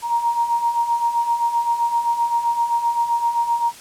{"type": "beating tone pair", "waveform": "sine", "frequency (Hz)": [932.3, 940], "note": ["A#5", "A#5"], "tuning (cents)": [0, 14], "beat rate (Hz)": 7.7, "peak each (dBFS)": [-24, -18], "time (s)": [0.02, 3.73], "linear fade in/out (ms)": 50, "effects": ["white hiss -41 dBFS RMS until 3.8 s", "low-pass 11000 Hz 12 dB/octave"]}